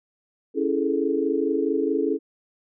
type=chord; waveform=sine; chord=A major seventh; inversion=first; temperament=equal; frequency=277.2 / 329.6 / 415.3 / 440 Hz; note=C#4 / E4 / G#4 / A4; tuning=0 / 0 / 0 / 0 cents; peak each=-26 dBFS; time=0.54-2.19 s; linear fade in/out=50 ms; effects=none